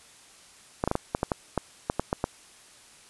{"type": "clicks", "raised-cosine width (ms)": 1, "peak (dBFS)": -10, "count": 12, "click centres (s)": [0.839, 0.876, 0.914, 0.954, 1.149, 1.231, 1.318, 1.577, 1.899, 1.996, 2.129, 2.241], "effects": ["white hiss -53 dBFS RMS until 3.09 s", "resampled to 24000 Hz"]}